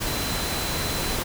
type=tone in noise; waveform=sine; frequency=4038 Hz; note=B7; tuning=38 cents sharp; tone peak=-34 dBFS; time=0.06-1.17 s; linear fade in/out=20 ms; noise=pink; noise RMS=-27 dBFS; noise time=0-1.24 s; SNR=-10 dB; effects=none